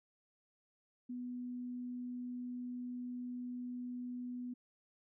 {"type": "tone", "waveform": "sine", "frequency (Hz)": 246.9, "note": "B3", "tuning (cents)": 0, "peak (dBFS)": -40, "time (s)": [1.09, 4.54], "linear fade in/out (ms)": 10, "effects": []}